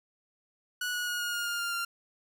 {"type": "tone with pitch steps", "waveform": "sawtooth", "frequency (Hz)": [1469, 1457.2, 1445.4, 1433.8, 1422.2, 1410.8, 1399.4, 1388.2], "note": ["F#6", "F#6", "F#6", "F6", "F6", "F6", "F6", "F6"], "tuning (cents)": [-13, -27, -41, 45, 31, 17, 3, -11], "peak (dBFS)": -27, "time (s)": [0.81, 1.85], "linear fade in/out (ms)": 5, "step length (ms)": 130, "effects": []}